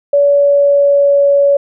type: tone with pitch glide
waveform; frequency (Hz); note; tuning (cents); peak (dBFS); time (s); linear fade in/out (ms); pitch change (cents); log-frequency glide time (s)
sine; 570 to 564.4; C#5 to C#5; +48 to +31; -6; 0.13-1.57; 5; -17; 0.24-1.3
effects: none